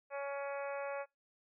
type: harmonic tone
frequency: 279.9 Hz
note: C#4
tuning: 17 cents sharp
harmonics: 2 / 3 / 4 / 5 / 6 / 7 / 8 / 9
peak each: -39 / -46 / -48 / -50 / -51 / -56 / -53 / -53 dBFS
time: 0.1-1.06 s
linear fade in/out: 50 ms
effects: noise-tail reverb RT60 0.2 s tail -24 dB re dry